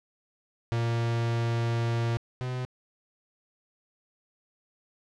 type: tone pair in turn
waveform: 45% pulse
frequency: 116.54 / 126.57 Hz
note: A#2 / B2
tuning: 0 / +43 cents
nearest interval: minor second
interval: 143 cents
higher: second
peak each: -25 / -30 dBFS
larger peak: first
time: 0.72-2.17 / 2.41-2.65 s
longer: first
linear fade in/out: 0 ms
effects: low-pass 5000 Hz 12 dB/octave + 11-bit